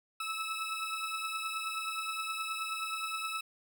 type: beating tone pair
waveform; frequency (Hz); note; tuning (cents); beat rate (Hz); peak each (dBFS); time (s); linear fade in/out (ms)
20% pulse; 1300 / 1309.5; E6 / E6; -24 / -12; 9.5; -31 / -35; 0.2-3.41; 5
effects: none